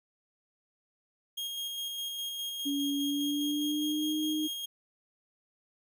40% pulse tone with tremolo, 3252 Hz, G#7, 37 cents flat, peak -33 dBFS, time 1.37-4.66 s, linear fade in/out 10 ms, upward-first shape square, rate 4.9 Hz, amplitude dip 25%
sine tone with pitch glide, 283.7 to 307.6 Hz, C#4 to D#4, +40 to -20 cents, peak -29 dBFS, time 2.65-4.48 s, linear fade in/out 20 ms, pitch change +140 cents, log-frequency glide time 2.99-4.16 s
effects none

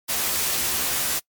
white noise with comb filter, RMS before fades -24 dBFS, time 0.08-1.2 s, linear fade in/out 20 ms, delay 14 ms, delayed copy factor +0.7, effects noise-tail reverb RT60 0.1 s tail -24 dB re dry + MP3 96 kbps

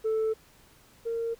sine tone pair in turn, 440 / 460.5 Hz, A4 / A#4, 0 / -21 cents, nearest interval minor second, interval 79 cents, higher second, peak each -22 / -27 dBFS, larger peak first, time 0.04-0.34 / 1.05-1.35 s, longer neither, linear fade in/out 20 ms, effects tanh soft clip ceiling -23 dBFS + pink hiss -58 dBFS RMS until 1.39 s

